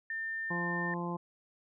sine tone, 1800 Hz, A6, 39 cents sharp, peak -34 dBFS, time 0.1-0.94 s, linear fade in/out 2 ms
harmonic tone, 173.3 Hz, F3, 13 cents flat, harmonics 1 / 2 / 3 / 4 / 5 / 6, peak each -36 / -40 / -45 / -47 / -42 / -41 dBFS, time 0.5-1.17 s, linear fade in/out 10 ms
effects none

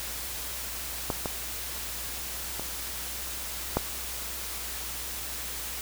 clicks, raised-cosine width 1 ms, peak -13 / -15 / -20 / -9 dBFS, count 4, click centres 1.102 / 1.258 / 2.596 / 3.77 s, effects added 60 Hz sine -44 dBFS peak until 5.81 s + white hiss -36 dBFS RMS until 5.81 s

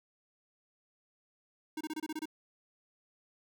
square tone bursts, 311.1 Hz, D#4, in tune, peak -36 dBFS, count 8, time 1.77-2.256 s, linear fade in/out 5 ms, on 38 ms, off 26 ms, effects none

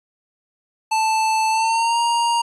square tone with pitch glide, 880 to 937.7 Hz, A5 to A#5, 0 to +10 cents, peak -17 dBFS, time 0.91-2.42 s, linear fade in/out 10 ms, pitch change +110 cents, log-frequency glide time 1.5-1.99 s, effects resampled to 24000 Hz

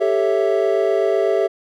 triangle chord, A dominant seventh, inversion third, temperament equal, 392 / 440 / 554.4 / 659.3 Hz, G4 / A4 / C#5 / E5, 0 / 0 / 0 / 0 cents, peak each -17 / -19 / -22 / -18 dBFS, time 0-1.48 s, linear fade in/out 20 ms, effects none

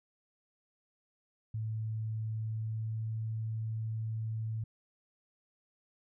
sine tone with pitch glide, 110 to 110.89 Hz, A2 to A2, 0 to +14 cents, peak -33 dBFS, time 1.54-4.64 s, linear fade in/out 5 ms, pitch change +14 cents, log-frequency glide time 2.33-3.11 s, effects none

